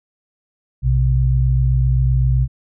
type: tone pair together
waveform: sine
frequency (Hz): 60.6 / 128.41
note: B1 / C3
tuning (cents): -32 / -32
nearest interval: octave + minor second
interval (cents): 1300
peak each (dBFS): -15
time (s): 0.82-2.48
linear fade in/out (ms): 50
effects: none